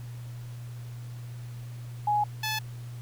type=tone pair in turn; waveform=sine / 10% pulse; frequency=834 / 865.9 Hz; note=G#5 / A5; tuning=+7 / -28 cents; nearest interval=minor second; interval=65 cents; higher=second; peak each=-22 / -20 dBFS; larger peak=second; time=2.07-2.24 / 2.43-2.59 s; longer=first; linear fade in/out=5 ms; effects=added 120 Hz sine -37 dBFS peak until 3.01 s + pink hiss -54 dBFS RMS until 3.01 s